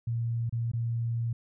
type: tone with dropouts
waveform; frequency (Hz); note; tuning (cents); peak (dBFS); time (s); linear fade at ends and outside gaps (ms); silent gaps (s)
sine; 116.54; A#2; 0; -27; 0.07-1.33; 5; 0.495-0.525 / 0.717-0.734
effects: none